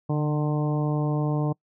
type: harmonic tone with a mistuned harmonic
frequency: 150.3 Hz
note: D3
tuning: 40 cents sharp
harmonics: 1 / 2 / 3 / 4 / 5 / 6 / 7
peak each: -23 / -29 / -33 / -35 / -37 / -39 / -40 dBFS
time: 0.09-1.53 s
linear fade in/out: 10 ms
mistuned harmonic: 1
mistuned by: -28 cents
effects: noise-tail reverb RT60 0.1 s tail -26 dB re dry